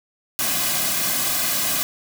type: noise with comb filter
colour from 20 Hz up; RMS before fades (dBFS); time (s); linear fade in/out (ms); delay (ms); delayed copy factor
white; -22; 0.39-1.83; 0; 2.2; -0.75
effects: none